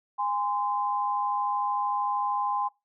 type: tone pair together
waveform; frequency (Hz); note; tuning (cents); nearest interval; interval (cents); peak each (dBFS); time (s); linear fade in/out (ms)
sine; 820 / 1033.1; G#5 / C6; -22 / -22; major third; 400; -28; 0.18-2.69; 20
effects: noise-tail reverb RT60 0.2 s tail -20 dB re dry